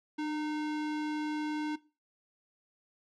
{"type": "tone with sample-and-hold", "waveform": "sine", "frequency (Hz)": 302, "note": "D4", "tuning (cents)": 48, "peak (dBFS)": -31, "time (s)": [0.18, 1.76], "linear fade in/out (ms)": 10, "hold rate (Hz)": 1225, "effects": ["noise-tail reverb RT60 0.3 s tail -18 dB re dry", "low-pass 4000 Hz 12 dB/octave"]}